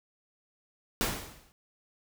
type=noise with exponential decay; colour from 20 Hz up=pink; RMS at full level=-26 dBFS; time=1.01-1.52 s; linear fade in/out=0 ms; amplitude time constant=110 ms; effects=none